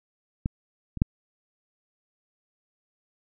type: clicks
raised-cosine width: 5 ms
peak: -13 / -21 / -7 dBFS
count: 3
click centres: 0.459 / 0.973 / 1.019 s
effects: none